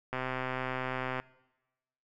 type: click train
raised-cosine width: 0.5 ms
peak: -19 dBFS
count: 139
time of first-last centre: 0.13-1.2 s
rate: 129 Hz
effects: noise-tail reverb RT60 1.0 s tail -21 dB re dry